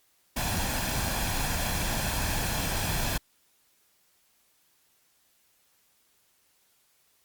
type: noise with comb filter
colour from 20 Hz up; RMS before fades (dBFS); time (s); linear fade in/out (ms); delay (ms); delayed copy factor
pink; -29; 0.36-3.18; 10; 1.2; +0.5
effects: white hiss -67 dBFS RMS until 7.24 s + Opus 48 kbps